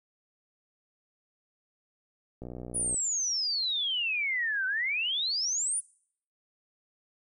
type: click train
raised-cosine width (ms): 2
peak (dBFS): -27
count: 33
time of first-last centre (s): 2.42-2.944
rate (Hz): 61.1
type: exponential two-way sweep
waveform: sine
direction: down then up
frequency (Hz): 9956 to 1496 to 9956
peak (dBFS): -27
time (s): 2.74-5.81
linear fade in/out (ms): 20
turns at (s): 4.66
effects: noise-tail reverb RT60 0.6 s tail -23 dB re dry